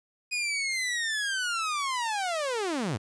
sawtooth linear sweep, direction down, 2489 to 87.31 Hz, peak -24 dBFS, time 0.31-2.98 s, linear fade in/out 20 ms, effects resampled to 22050 Hz + 11-bit

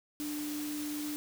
sine tone in noise, 297.1 Hz, D4, 20 cents sharp, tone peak -35 dBFS, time 0.2-1.16 s, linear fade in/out 0 ms, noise white, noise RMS -43 dBFS, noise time 0.2-1.16 s, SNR +5 dB, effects none

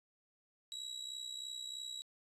35% pulse tone with amplitude modulation, 3883 Hz, B7, 30 cents flat, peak -37 dBFS, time 0.72-2.02 s, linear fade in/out 0 ms, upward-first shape sine, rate 63.1 Hz, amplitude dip 70%, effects resampled to 32000 Hz + 12-bit

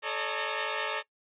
10% pulse tone cluster, 434.3 / 556 / 607 / 913 Hz, A4 / C#5 / D#5 / A#5, -23 / +5 / -43 / -36 cents, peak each -27 dBFS, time 0.02-1.03 s, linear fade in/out 50 ms, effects noise-tail reverb RT60 0.1 s tail -19 dB re dry + resampled to 8000 Hz

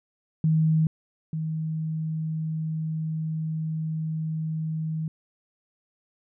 sine tone pair in turn, 158.4 / 158.4 Hz, D#3 / D#3, +31 / +31 cents, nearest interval unison, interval 0 cents, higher neither, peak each -18 / -26 dBFS, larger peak first, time 0.44-0.87 / 1.33-5.08 s, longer second, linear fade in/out 2 ms, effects none

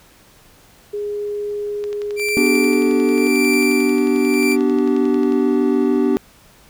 sine tone with pitch glide, 413.1 to 435.9 Hz, G#4 to A4, -9 to -16 cents, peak -21 dBFS, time 0.93-3.28 s, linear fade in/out 10 ms, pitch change +93 cents, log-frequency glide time 2.15-3.15 s
click train, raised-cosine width 0.2 ms, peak -19 dBFS, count 40, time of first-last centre 1.84-5.322 s, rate 11.2 Hz
40% pulse tone with tremolo, 2349 Hz, D7, in tune, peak -17 dBFS, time 2.16-4.57 s, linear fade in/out 50 ms, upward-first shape sine, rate 0.91 Hz, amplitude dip 80%
triangle chord, G major, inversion first, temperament equal with one note detuned, 246.9 / 293.7 / 384.8 Hz, B3 / D4 / G4, 0 / 0 / -32 cents, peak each -16 dBFS, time 2.37-6.17 s, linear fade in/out 0 ms
effects pink hiss -49 dBFS RMS until 6.69 s

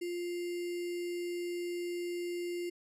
sine tone with sample-and-hold, 350 Hz, F4, 4 cents sharp, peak -34 dBFS, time 0.01-2.7 s, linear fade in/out 10 ms, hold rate 2450 Hz, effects low-pass 12000 Hz 12 dB/octave

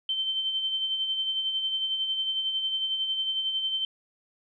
sine tone with tremolo, 3100 Hz, G7, 20 cents flat, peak -24 dBFS, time 0.09-3.85 s, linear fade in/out 2 ms, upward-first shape sine, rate 11 Hz, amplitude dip 45%, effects none

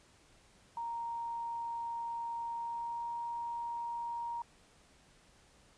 sine tone with pitch glide, 932.3 to 939.3 Hz, A#5 to A#5, 0 to +13 cents, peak -36 dBFS, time 0.77-4.42 s, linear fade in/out 2 ms, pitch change +13 cents, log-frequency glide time 2.54-3.13 s, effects pink hiss -64 dBFS RMS until 5.77 s + resampled to 22050 Hz

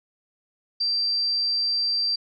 sine tone, 4699 Hz, D8, in tune, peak -21 dBFS, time 0.8-2.16 s, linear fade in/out 10 ms, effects none

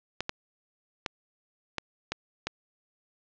clicks, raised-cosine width 0.2 ms, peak -12 dBFS, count 6, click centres 0.206 / 0.294 / 1.062 / 1.783 / 2.12 / 2.47 s, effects low-pass 5000 Hz 12 dB/octave

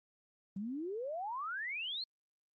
sine exponential sweep, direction up, 186.2 to 4346 Hz, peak -37 dBFS, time 0.56-2.04 s, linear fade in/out 5 ms, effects Opus 32 kbps

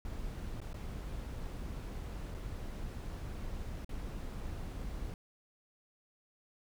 brown noise with dropouts, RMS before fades -41 dBFS, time 0.05-5.14 s, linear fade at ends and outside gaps 1 ms, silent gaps 0.604-0.615 / 0.731-0.742 / 2.343-2.347 / 3.846-3.892 s, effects none

